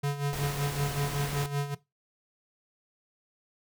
square tone with tremolo, 142.6 Hz, C#3, 49 cents sharp, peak -26 dBFS, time 0.03-1.75 s, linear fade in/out 10 ms, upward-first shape sine, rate 5.3 Hz, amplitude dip 70%
pink noise, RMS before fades -37 dBFS, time 0.33-1.46 s, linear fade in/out 0 ms
effects noise-tail reverb RT60 0.2 s tail -18 dB re dry

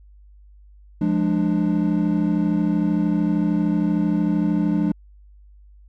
triangle chord, D diminished, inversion first, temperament equal with one note detuned, 174.61 / 207.7 / 296.6 Hz, F3 / Ab3 / D4, 0 / 0 / +17 cents, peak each -20 dBFS, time 1.01-4.92 s, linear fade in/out 5 ms, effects added 50 Hz sine -45 dBFS peak until 5.88 s

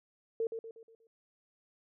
sine tone with echo, 452.4 Hz, A4, 48 cents sharp, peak -29 dBFS, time 0.4-0.47 s, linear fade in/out 2 ms, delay 120 ms, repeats 5, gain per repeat -7 dB, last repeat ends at 1.07 s, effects none

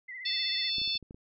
sine tone with vibrato, 2001 Hz, B6, 22 cents sharp, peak -39 dBFS, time 0.08-0.7 s, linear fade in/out 10 ms, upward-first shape sine, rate 16 Hz, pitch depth 67 cents each way
harmonic tone, 880 Hz, A5, in tune, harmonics 3 / 4 / 5 / 6, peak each -38 / -32 / -32 / -39 dBFS, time 0.25-0.98 s, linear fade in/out 10 ms
clicks, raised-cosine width 3 ms, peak -32 / -35 / -39 / -40 / -37 / -32 / -36 dBFS, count 7, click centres 0.783 / 0.817 / 0.877 / 0.955 / 1.027 / 1.109 / 1.145 s
effects none

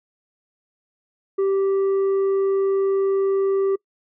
sine tone with tanh clipping, 390 Hz, G4, 9 cents flat, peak -18 dBFS, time 1.38-3.76 s, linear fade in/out 10 ms, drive 4 dB, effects noise-tail reverb RT60 0.1 s tail -24 dB re dry

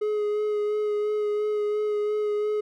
triangle tone with vibrato, 420.3 Hz, G#4, 21 cents sharp, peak -21 dBFS, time 0.01-2.61 s, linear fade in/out 10 ms, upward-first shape sine, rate 2.9 Hz, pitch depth 16 cents each way, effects none

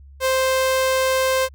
sawtooth tone, 523.3 Hz, C5, in tune, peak -13 dBFS, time 0.2-1.49 s, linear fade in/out 50 ms, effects added 69 Hz sine -41 dBFS peak until 1.54 s

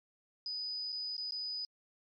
sine tone with dropouts, 4978 Hz, D#8, in tune, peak -36 dBFS, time 0.46-1.65 s, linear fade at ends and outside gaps 1 ms, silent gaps 0.921-0.926 / 1.167-1.179 / 1.309-1.321 s, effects MP3 32 kbps

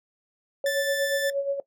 sine tone with tremolo, 557 Hz, C#5, 8 cents sharp, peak -21 dBFS, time 0.64-1.6 s, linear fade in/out 2 ms, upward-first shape sine, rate 8.4 Hz, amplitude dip 65%
sawtooth tone, 1760 Hz, A6, in tune, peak -24 dBFS, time 0.66-1.3 s, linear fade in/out 2 ms
effects noise-tail reverb RT60 0.1 s tail -17 dB re dry

